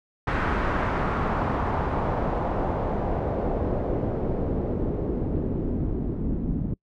pink noise with low-pass filter sweep, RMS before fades -26 dBFS, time 0.27-6.74 s, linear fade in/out 5 ms, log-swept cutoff 1600 to 240 Hz, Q 1.5, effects noise-tail reverb RT60 0.1 s tail -26 dB re dry

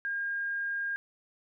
sine tone, 1615 Hz, G#6, 49 cents flat, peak -30 dBFS, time 0.05-0.96 s, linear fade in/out 0 ms, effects none

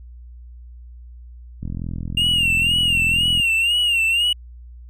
click train, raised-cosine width 5 ms, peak -16 dBFS, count 76, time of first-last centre 1.63-3.399 s, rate 42.4 Hz
triangle tone with vibrato, 2794 Hz, F7, in tune, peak -14 dBFS, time 2.17-4.33 s, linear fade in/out 5 ms, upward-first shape sine, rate 2 Hz, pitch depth 86 cents each way
effects added 60 Hz sine -37 dBFS peak until 4.89 s

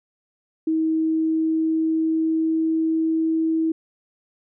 sine tone with pitch glide, 319.1 to 322.4 Hz, D#4 to E4, +44 to -38 cents, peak -18 dBFS, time 0.67-3.72 s, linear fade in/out 5 ms, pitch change +18 cents, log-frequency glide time 0.92-3.33 s, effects none

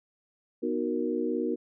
sine chord, B major seventh, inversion none, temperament equal, 246.9 / 311.1 / 370 / 466.2 Hz, B3 / D#4 / F#4 / A#4, 0 / 0 / 0 / 0 cents, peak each -32 dBFS, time 0.62-1.56 s, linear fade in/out 20 ms, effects none

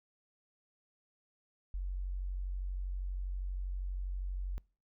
sine tone, 46.25 Hz, F#1, in tune, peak -34 dBFS, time 1.74-4.58 s, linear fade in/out 0 ms, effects noise-tail reverb RT60 0.4 s tail -26 dB re dry

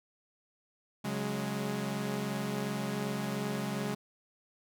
sawtooth chord, C# suspended fourth, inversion none, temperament equal with one note detuned, 137.71 / 185 / 207.7 Hz, C#3 / F#3 / G#3, -11 / 0 / 0 cents, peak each -34 / -35 / -31 dBFS, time 1.04-3.95 s, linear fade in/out 10 ms, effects none

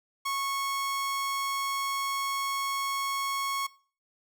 sawtooth tone, 1100 Hz, C#6, 14 cents flat, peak -25 dBFS, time 0.25-3.67 s, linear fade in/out 10 ms, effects noise-tail reverb RT60 0.4 s tail -20 dB re dry

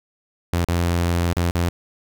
sawtooth tone with dropouts, 86.2 Hz, F2, 22 cents flat, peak -14 dBFS, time 0.53-1.69 s, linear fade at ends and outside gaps 0 ms, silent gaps 0.647-0.686 / 1.332-1.367 / 1.509-1.55 s, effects none

